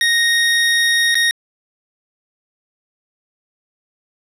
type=tone with dropouts; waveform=25% pulse; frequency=1864.7 Hz; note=A#6; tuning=in tune; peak=-9 dBFS; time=0.01-1.31 s; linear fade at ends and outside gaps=1 ms; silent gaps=1.145-1.153 s; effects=low-pass 11000 Hz 12 dB/octave